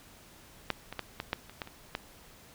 clicks, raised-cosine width 0.3 ms, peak -12 / -23 / -17 / -18 / -13 / -30 / -19 / -29 / -16 dBFS, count 9, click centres 0.703 / 0.926 / 0.993 / 1.201 / 1.331 / 1.496 / 1.618 / 1.674 / 1.951 s, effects pink hiss -55 dBFS RMS until 2.54 s

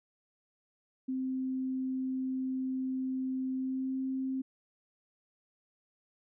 sine tone with pitch glide, 260.6 to 263.6 Hz, C4 to C4, -7 to +13 cents, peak -31 dBFS, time 1.08-4.42 s, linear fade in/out 10 ms, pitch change +20 cents, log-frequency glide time 3.54-3.99 s, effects none

